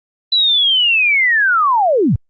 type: linear sweep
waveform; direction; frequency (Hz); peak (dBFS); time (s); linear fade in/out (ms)
sine; down; 3999 to 79.4; -10; 0.32-2.16; 5
effects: Opus 32 kbps